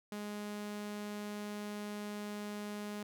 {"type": "tone", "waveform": "sawtooth", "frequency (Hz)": 207.7, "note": "G#3", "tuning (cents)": 0, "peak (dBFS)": -36, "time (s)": [0.12, 3.03], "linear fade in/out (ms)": 2, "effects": []}